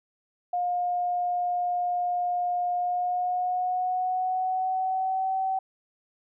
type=tone with pitch glide; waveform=sine; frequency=712 to 763.1 Hz; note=F5 to G5; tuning=+33 to -47 cents; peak=-24 dBFS; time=0.53-5.59 s; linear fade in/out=5 ms; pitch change=+120 cents; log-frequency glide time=2.74-5.34 s; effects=none